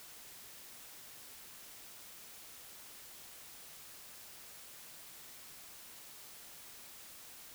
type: silence
effects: white hiss -53 dBFS RMS until 7.54 s